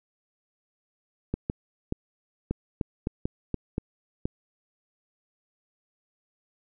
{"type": "clicks", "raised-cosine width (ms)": 3, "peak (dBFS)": -14, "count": 10, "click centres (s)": [1.34, 1.499, 1.924, 2.51, 2.812, 3.071, 3.255, 3.543, 3.781, 4.255], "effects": []}